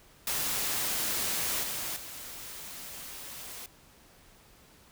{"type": "noise with level steps", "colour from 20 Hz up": "white", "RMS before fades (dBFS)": [-31, -35, -43], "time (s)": [0.27, 3.66], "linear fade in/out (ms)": 2, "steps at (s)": [1.63, 1.96], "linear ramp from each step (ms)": 5, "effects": ["pink hiss -58 dBFS RMS until 4.91 s"]}